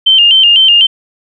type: tone with vibrato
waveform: sine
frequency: 2960 Hz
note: F#7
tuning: in tune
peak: -3 dBFS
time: 0.06-0.87 s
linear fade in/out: 10 ms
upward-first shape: square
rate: 4 Hz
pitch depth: 82 cents each way
effects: none